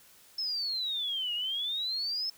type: exponential two-way sweep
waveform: sine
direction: down then up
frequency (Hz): 5300 to 2834 to 5300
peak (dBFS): -30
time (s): 0.38-2.3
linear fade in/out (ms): 5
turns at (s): 1.34
effects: white hiss -58 dBFS RMS until 2.37 s